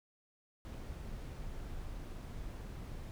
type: noise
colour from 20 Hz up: brown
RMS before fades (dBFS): -44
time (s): 0.65-3.11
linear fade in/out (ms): 0
effects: none

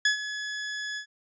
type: tone with ADSR envelope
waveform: sawtooth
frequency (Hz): 1698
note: G#6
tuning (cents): +38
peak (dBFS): -15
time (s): 0.05-1.06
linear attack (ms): 4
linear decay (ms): 110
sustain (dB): -13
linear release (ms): 89
effects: resampled to 16000 Hz

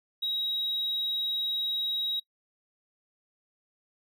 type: tone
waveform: triangle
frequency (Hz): 3820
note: A#7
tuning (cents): +42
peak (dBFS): -25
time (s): 0.22-2.2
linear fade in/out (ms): 10
effects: noise-tail reverb RT60 0.1 s tail -24 dB re dry + tanh soft clip ceiling -23 dBFS

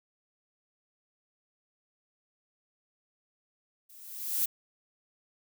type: noise with level ramp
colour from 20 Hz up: violet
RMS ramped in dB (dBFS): -55 to -26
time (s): 3.89-4.46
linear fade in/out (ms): 10
effects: none

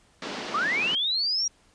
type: band-pass noise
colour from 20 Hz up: pink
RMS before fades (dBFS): -35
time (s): 0.22-0.95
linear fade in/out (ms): 2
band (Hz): 190 to 5300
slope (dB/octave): 24
type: linear sweep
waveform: sine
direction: up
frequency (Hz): 1108.7 to 5750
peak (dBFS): -23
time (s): 0.54-1.48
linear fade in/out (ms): 5
effects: pink hiss -61 dBFS RMS until 1.74 s + resampled to 22050 Hz

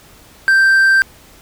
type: tone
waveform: triangle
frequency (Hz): 1568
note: G6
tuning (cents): 0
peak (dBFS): -6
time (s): 0.48-1.02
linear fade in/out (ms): 0
effects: pink hiss -44 dBFS RMS until 1.41 s

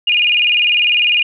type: tone with vibrato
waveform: sine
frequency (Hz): 2637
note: E7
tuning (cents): 0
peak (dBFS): -10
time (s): 0.07-1.23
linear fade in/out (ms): 5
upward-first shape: square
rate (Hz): 20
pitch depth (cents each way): 130
effects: none

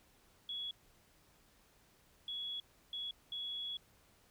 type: tone bursts at uneven times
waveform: sine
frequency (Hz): 3364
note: G#7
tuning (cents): +22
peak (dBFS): -39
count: 4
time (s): 0.49-0.71 / 2.28-2.6 / 2.93-3.11 / 3.32-3.77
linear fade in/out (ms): 2
effects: pink hiss -68 dBFS RMS until 4.3 s

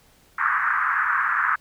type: band-pass noise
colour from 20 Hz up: white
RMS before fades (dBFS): -22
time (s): 0.38-1.56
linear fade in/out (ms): 10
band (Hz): 1100 to 1700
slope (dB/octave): 48
effects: pink hiss -57 dBFS RMS until 1.6 s

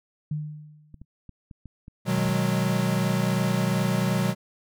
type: tone with exponential decay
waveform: sine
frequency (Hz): 151.3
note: D#3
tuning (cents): -48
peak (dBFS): -24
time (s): 0.31-1.05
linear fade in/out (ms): 5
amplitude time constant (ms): 160
type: clicks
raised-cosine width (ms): 5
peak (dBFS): -30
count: 9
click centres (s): 0.943 / 1.016 / 1.293 / 1.512 / 1.657 / 1.881 / 2.183 / 2.255 / 2.291
type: chord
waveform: square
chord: G# minor seventh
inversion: first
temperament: equal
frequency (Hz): 123.47 / 155.56 / 185 / 207.7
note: B2 / D#3 / F#3 / G#3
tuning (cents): 0 / 0 / 0 / 0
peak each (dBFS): -28 / -30 / -26 / -31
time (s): 2.05-4.35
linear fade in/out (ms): 50
effects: none

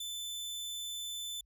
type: tone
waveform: sawtooth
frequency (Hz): 3520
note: A7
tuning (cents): 0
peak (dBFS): -35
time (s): 0-1.41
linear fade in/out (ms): 5
effects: added 50 Hz sine -65 dBFS peak until 1.45 s

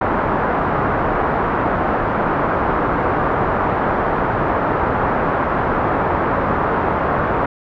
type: low-pass noise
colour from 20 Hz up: white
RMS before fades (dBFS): -18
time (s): 0.01-7.46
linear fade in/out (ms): 5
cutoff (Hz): 1300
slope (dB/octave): 24
effects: none

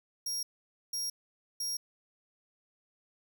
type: tone bursts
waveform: sawtooth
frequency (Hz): 5600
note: F8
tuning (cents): +4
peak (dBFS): -30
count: 3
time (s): 0.26-1.77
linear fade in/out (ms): 5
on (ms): 170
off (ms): 500
effects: none

